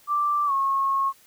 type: tone with pitch glide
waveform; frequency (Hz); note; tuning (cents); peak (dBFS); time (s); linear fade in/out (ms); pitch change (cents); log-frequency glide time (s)
sine; 1174.7 to 1089.7; D6 to C#6; 0 to -30; -20; 0.07-1.13; 50; -130; 0.46-0.52
effects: white hiss -56 dBFS RMS until 1.26 s